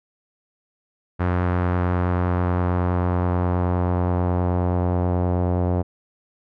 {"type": "tone with low-pass filter sweep", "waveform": "sawtooth", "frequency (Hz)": 89.4, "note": "F2", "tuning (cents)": 41, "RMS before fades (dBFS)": -21, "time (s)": [1.19, 5.83], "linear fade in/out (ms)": 20, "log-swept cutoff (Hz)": [1500, 690], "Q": 1.5, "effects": []}